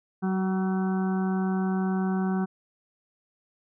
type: harmonic tone with a mistuned harmonic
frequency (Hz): 189.1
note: F#3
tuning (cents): +38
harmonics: 1 / 2 / 4 / 5 / 6 / 7 / 8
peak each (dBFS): -24 / -33 / -36 / -43 / -43 / -44 / -42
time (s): 0.22-2.46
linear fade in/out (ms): 20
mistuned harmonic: 2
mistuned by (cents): -18
effects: none

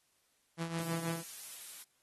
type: tone with tremolo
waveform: sawtooth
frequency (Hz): 166.2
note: E3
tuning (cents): +15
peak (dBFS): -29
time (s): 0.57-1.23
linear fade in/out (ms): 50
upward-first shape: triangle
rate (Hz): 6.2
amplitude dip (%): 70
type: noise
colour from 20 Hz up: blue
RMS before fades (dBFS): -45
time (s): 0.78-1.83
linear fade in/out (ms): 5
effects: white hiss -74 dBFS RMS until 2.02 s + AAC 32 kbps

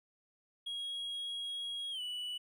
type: tone with pitch glide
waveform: triangle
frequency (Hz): 3299 to 2956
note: G#7 to F#7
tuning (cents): -12 to -2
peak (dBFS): -36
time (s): 0.66-2.38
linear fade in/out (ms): 10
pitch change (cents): -190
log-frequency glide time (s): 1.91-2.01
effects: none

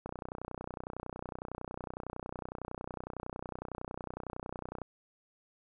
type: click train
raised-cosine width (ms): 1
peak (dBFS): -25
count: 148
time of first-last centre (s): 0.06-4.817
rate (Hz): 30.9
effects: none

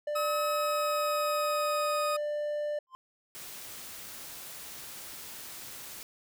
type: tone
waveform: triangle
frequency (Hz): 593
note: D5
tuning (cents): +17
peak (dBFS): -28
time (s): 0.07-2.79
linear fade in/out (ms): 5
type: tone with pitch glide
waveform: 40% pulse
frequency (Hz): 1278 to 1245.2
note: D#6 to D#6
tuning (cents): +46 to +1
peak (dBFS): -29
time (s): 0.15-2.17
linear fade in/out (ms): 10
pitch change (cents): -45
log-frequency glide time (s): 0.45-2.04
type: tone with exponential growth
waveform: triangle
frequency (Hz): 1043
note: C6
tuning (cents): -6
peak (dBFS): -37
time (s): 2.87-2.95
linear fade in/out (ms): 0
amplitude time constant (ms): 16
type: noise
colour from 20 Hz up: white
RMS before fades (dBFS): -44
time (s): 3.35-6.03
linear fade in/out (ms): 0
effects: none

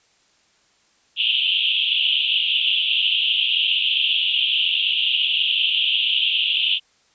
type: band-pass noise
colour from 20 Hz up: white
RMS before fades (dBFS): -20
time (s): 1.16-6.8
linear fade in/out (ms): 50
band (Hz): 2700 to 3400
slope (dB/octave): 96
effects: white hiss -60 dBFS RMS until 7.14 s + resampled to 16000 Hz

